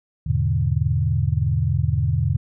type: chord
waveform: sine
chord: E dominant seventh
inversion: none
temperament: equal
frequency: 82.41 / 103.83 / 123.47 / 146.83 Hz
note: E2 / G#2 / B2 / D3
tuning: 0 / 0 / 0 / 0 cents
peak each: -23 dBFS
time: 0.26-2.37 s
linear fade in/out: 10 ms
effects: none